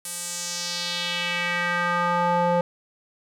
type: tone with band-pass filter sweep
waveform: square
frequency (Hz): 174.7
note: F3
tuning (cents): +1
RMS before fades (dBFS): -25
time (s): 0.05-2.61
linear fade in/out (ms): 2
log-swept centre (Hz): 10000 to 650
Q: 2.2
effects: none